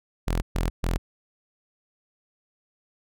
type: tone bursts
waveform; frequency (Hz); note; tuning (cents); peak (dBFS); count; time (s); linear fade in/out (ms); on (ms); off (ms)
sawtooth; 42.43; F1; -49; -19; 3; 0.27-0.98; 10; 150; 130
effects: none